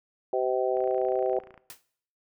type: harmonic tone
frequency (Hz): 128.1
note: C3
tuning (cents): -36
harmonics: 3 / 4 / 5 / 6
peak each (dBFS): -28 / -29 / -30 / -31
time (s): 0.33-1.39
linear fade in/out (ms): 2
type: click train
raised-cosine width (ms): 0.5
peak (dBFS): -34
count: 24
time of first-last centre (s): 0.77-1.577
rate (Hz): 28.5
type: noise with exponential decay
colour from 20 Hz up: white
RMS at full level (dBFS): -39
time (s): 1.7-1.83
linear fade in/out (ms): 0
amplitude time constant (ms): 27
effects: noise-tail reverb RT60 0.6 s tail -18 dB re dry